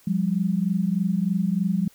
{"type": "tone pair together", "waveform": "sine", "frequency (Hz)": [176.65, 199.9], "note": ["F3", "G3"], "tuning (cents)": [20, 34], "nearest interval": "major second", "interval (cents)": 214, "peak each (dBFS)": -23, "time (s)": [0.07, 1.88], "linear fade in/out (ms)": 5, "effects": ["white hiss -56 dBFS RMS until 1.94 s"]}